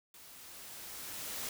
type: noise with level ramp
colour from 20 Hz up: white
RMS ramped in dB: -55 to -39 dBFS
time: 0.14-1.49 s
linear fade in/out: 2 ms
effects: none